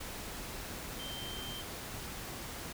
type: tone in noise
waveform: sine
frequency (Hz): 3134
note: G7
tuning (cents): -1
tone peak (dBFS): -43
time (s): 0.99-1.62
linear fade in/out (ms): 10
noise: pink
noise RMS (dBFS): -43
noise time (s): 0-2.73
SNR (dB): -3
effects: none